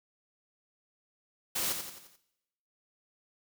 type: noise with echo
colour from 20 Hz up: white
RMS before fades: -32 dBFS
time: 1.55-1.73 s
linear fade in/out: 10 ms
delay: 87 ms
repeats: 5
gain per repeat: -6 dB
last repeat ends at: 2.165 s
effects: noise-tail reverb RT60 0.9 s tail -18 dB re dry